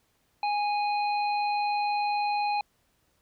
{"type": "harmonic tone", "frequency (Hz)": 827, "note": "G#5", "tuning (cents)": -8, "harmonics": [1, 3, 5], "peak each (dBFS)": [-25, -35, -39], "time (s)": [0.43, 2.61], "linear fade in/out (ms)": 2, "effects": ["pink hiss -70 dBFS RMS until 3.21 s"]}